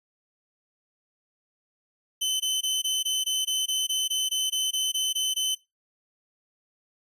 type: tone bursts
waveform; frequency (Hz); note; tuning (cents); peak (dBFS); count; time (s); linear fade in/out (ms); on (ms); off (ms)
sawtooth; 3046; F#7; +50; -21; 16; 2.21-5.55; 10; 190; 20
effects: noise-tail reverb RT60 0.2 s tail -19 dB re dry + resampled to 32000 Hz